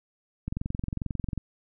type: click train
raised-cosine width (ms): 5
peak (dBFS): -18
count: 21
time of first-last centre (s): 0.48-1.377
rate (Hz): 22.3
effects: none